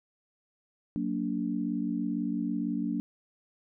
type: chord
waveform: sine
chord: Gb augmented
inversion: none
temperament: just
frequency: 185 / 231.2 / 289.1 Hz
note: Gb3 / Bb3 / D4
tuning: 0 / -14 / -27 cents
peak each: -34 / -32 / -32 dBFS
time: 0.96-3 s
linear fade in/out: 0 ms
effects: none